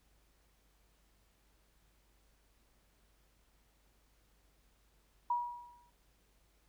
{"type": "tone with exponential decay", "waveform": "sine", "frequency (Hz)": 963, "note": "B5", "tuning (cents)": -44, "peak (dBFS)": -28, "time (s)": [5.3, 5.9], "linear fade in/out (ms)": 5, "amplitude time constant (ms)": 130, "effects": ["added 50 Hz sine -70 dBFS peak until 6.68 s", "pink hiss -73 dBFS RMS until 6.68 s"]}